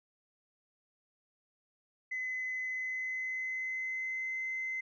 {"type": "tone with pitch glide", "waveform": "sine", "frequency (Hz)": [2028, 2059], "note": ["B6", "C7"], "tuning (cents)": [45, -28], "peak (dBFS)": -33, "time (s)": [2.11, 4.81], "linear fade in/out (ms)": 10, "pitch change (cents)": 27, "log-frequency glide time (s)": [2.65, 4.4], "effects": ["tanh soft clip ceiling -29 dBFS"]}